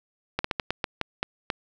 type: slowing click train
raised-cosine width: 0.3 ms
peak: -9 dBFS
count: 9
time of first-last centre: 0.39-1.502 s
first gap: 54 ms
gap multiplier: 1.26
effects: none